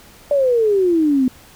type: exponential sweep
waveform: sine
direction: down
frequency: 587.3 to 250 Hz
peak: -12 dBFS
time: 0.31-1.28 s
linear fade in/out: 2 ms
effects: pink hiss -45 dBFS RMS until 1.55 s